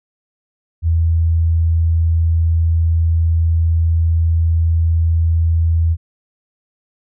sine tone, 82.41 Hz, E2, in tune, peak -11 dBFS, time 0.82-5.97 s, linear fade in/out 50 ms, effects none

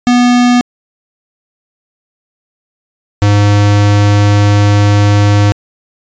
square tone pair in turn, 244.8 / 102.65 Hz, B3 / G#2, -15 / -20 cents, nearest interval octave + minor third, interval 1505 cents, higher first, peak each -6 dBFS, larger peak neither, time 0.07-0.61 / 3.22-5.52 s, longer second, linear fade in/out 0 ms, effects resampled to 16000 Hz

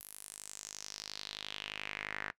sawtooth tone with band-pass filter sweep, 51.5 Hz, G#1, 14 cents flat, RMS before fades -45 dBFS, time 0-2.31 s, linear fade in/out 10 ms, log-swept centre 12000 to 1700 Hz, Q 3.4, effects noise-tail reverb RT60 0.1 s tail -19 dB re dry

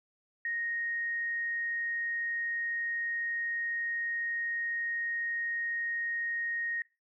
sine tone, 1866 Hz, A#6, 1 cent sharp, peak -31 dBFS, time 0.45-6.82 s, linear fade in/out 2 ms, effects noise-tail reverb RT60 0.3 s tail -22 dB re dry

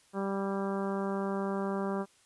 harmonic tone with a mistuned harmonic, 196 Hz, G3, in tune, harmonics 1 / 2 / 3 / 4 / 5 / 6 / 7 / 8, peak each -33 / -35 / -39 / -42 / -42 / -43 / -47 / -49 dBFS, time 0.13-2.06 s, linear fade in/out 50 ms, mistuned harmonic 8, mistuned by +27 cents, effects white hiss -64 dBFS RMS until 2.25 s + resampled to 24000 Hz

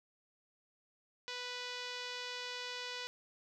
5% pulse tone with low-pass filter, 493.9 Hz, B4, in tune, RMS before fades -43 dBFS, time 1.28-3.07 s, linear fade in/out 0 ms, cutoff 4500 Hz, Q 1.2, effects none

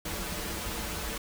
pink noise with comb filter, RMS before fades -35 dBFS, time 0.05-1.18 s, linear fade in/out 5 ms, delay 7.6 ms, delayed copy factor -0.85, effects none

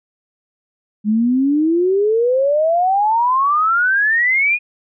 sine exponential sweep, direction up, 205.9 to 2489 Hz, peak -12 dBFS, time 1.04-4.59 s, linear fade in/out 50 ms, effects none

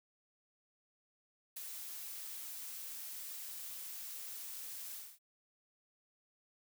blue noise with ADSR envelope, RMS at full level -44 dBFS, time 1.56-5.19 s, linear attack 8 ms, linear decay 26 ms, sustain -2 dB, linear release 240 ms, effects none

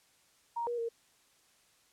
sine tone with pitch steps, 937 / 478.2 / 462.7 Hz, A#5 / A#4 / A#4, +9 / +44 / -13 cents, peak -32 dBFS, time 0.56-0.89 s, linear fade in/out 10 ms, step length 110 ms, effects white hiss -67 dBFS RMS until 1.92 s + low-pass 10000 Hz 12 dB/octave

